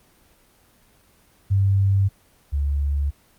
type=tone pair in turn; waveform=sine; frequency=98 / 71.09 Hz; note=G2 / C#2; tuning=0 / +44 cents; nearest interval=tritone; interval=556 cents; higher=first; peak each=-15 / -19 dBFS; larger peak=first; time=1.5-2.09 / 2.52-3.11 s; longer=neither; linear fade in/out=20 ms; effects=pink hiss -57 dBFS RMS until 3.38 s + Opus 24 kbps